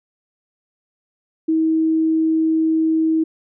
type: tone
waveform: sine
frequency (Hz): 320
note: D#4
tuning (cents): +49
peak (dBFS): -14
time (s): 1.48-3.24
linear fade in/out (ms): 10
effects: none